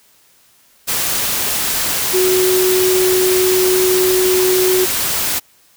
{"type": "tone in noise", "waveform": "sine", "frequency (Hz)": 370, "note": "F#4", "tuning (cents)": 0, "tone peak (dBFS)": -12, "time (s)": [2.13, 4.86], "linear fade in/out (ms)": 20, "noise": "white", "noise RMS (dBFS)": -18, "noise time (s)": [0.87, 5.4], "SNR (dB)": 3, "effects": ["white hiss -52 dBFS RMS until 5.76 s"]}